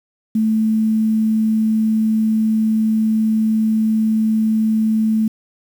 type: tone with quantisation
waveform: sine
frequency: 219.3 Hz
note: A3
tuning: 6 cents flat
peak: -13 dBFS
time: 0.35-5.28 s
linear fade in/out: 5 ms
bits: 7
effects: none